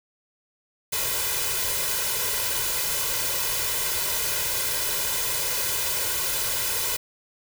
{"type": "noise with comb filter", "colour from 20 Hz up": "white", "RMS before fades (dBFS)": -26, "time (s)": [0.92, 6.97], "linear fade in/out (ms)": 10, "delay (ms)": 2, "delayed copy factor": 0.8, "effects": []}